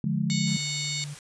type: chord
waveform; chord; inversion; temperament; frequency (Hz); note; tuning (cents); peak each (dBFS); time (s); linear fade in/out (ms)
sine; D diminished; none; just; 146.83 / 176.2 / 211.4; D3 / F3 / Ab3; 0 / +16 / +31; -28; 0.04-0.57; 2
type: harmonic tone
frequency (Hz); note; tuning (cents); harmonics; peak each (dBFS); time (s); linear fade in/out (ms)
736; F#5; -9; 3 / 4 / 5 / 6 / 7 / 8 / 9 / 10; -36 / -42 / -35 / -34 / -46 / -41 / -46 / -35; 0.3-1.04; 0
type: noise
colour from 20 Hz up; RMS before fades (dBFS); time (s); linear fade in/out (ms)
white; -44; 0.47-1.19; 2
type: tone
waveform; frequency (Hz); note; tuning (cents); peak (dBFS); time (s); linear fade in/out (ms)
sine; 146; D3; -10; -34; 0.57-1.15; 20
effects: resampled to 22050 Hz